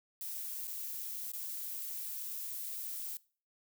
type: noise with dropouts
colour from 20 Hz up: violet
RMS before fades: -41 dBFS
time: 0.21-3.17 s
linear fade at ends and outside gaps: 1 ms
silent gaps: 0.673-0.678 / 1.318-1.334 s
effects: noise-tail reverb RT60 0.4 s tail -21 dB re dry